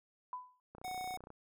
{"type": "tone with exponential decay", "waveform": "sine", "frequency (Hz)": 1000, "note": "B5", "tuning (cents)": 21, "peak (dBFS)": -36, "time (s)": [0.33, 0.6], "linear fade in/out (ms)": 1, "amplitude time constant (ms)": 57}
{"type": "click train", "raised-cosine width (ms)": 1, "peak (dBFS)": -37, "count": 18, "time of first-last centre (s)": [0.75, 1.304], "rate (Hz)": 30.7}
{"type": "tone", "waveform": "square", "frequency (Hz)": 740, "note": "F#5", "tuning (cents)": 0, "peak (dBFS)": -40, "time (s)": [0.84, 1.17], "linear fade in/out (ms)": 5}
{"effects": []}